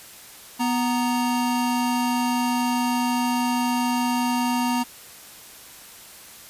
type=tone pair together; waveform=square; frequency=246.7 / 932.5 Hz; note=B3 / A#5; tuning=-2 / 0 cents; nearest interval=octave + major seventh; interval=2302 cents; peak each=-23 / -26 dBFS; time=0.59-4.84 s; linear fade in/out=20 ms; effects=white hiss -44 dBFS RMS until 6.49 s + resampled to 32000 Hz